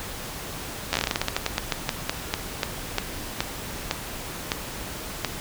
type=slowing click train; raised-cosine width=0.2 ms; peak=-5 dBFS; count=25; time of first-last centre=0.93-5.247 s; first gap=11 ms; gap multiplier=1.2; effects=pink hiss -35 dBFS RMS until 5.4 s